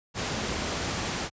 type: tone in noise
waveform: sine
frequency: 215.2 Hz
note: A3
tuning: 38 cents flat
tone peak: -38 dBFS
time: 0.29-0.53 s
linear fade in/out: 50 ms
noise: pink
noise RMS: -30 dBFS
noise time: 0.14-1.3 s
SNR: -11 dB
effects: high-pass 60 Hz 12 dB/octave + resampled to 16000 Hz